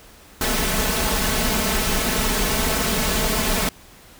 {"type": "noise with comb filter", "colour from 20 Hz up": "pink", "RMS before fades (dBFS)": -21, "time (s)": [0.41, 3.69], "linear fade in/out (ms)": 2, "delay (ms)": 4.6, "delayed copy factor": 0.75, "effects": ["pink hiss -47 dBFS RMS until 4.19 s"]}